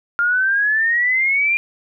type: exponential sweep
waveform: sine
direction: up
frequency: 1396.9 to 2415 Hz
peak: -14 dBFS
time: 0.19-1.57 s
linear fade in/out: 0 ms
effects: none